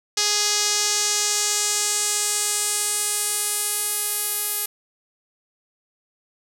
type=tone with band-pass filter sweep; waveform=sawtooth; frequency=415.3 Hz; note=G#4; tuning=in tune; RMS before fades=-23 dBFS; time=0.17-4.66 s; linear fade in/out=5 ms; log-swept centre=5600 to 12000 Hz; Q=2.2; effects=none